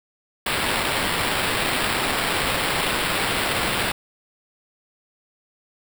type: noise with sample-and-hold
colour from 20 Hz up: white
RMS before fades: -23 dBFS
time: 0.46-3.92 s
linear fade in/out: 5 ms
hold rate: 6300 Hz
effects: none